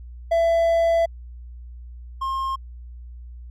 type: tone pair in turn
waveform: triangle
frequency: 668 / 1067.5 Hz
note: E5 / C6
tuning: +23 / +34 cents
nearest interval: minor sixth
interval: 811 cents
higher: second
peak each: -14 / -21 dBFS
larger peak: first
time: 0.31-1.06 / 2.21-2.56 s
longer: first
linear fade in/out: 10 ms
effects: added 60 Hz sine -36 dBFS peak until 3.5 s